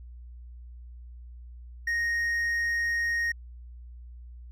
sine tone with hard clipping, 1864.7 Hz, A#6, in tune, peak -26 dBFS, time 1.87-3.32 s, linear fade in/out 5 ms, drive 3 dB, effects added 60 Hz sine -42 dBFS peak until 4.51 s

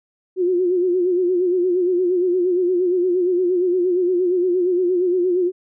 sine tone with vibrato, 360.2 Hz, F#4, 46 cents flat, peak -15 dBFS, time 0.36-5.52 s, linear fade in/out 50 ms, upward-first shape sine, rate 8.6 Hz, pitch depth 66 cents each way, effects none

